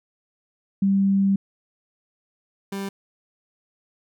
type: tone pair in turn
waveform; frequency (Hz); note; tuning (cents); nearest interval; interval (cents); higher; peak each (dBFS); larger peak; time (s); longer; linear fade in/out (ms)
sine / 30% pulse; 196 / 196.73; G3 / G3; 0 / +6; unison; 6; second; -16 / -25; first; 0.82-1.36 / 2.72-2.89; first; 5
effects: none